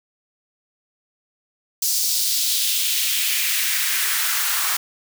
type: noise with high-pass filter sweep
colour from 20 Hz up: white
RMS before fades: -21 dBFS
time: 1.82-4.77 s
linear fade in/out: 5 ms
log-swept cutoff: 5500 to 1100 Hz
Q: 1.9
effects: none